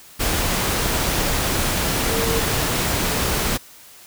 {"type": "tone in noise", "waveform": "sine", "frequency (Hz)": 455.5, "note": "A#4", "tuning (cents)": -40, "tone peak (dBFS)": -23, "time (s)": [2.1, 2.41], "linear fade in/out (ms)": 20, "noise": "pink", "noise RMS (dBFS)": -21, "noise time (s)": [0.19, 3.58], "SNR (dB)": -5, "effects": ["white hiss -45 dBFS RMS until 4.06 s"]}